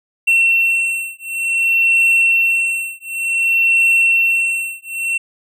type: beating tone pair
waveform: triangle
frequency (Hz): 2710 / 2710.55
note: E7 / E7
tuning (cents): +47 / +48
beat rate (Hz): 0.55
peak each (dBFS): -14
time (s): 0.27-5.18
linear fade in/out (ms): 10
effects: none